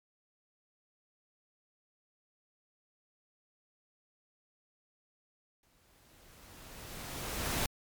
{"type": "noise with exponential growth", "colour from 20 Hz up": "pink", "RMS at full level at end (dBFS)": -31, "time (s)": [5.63, 7.66], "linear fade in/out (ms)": 2, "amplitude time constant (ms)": 440, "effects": ["MP3 96 kbps"]}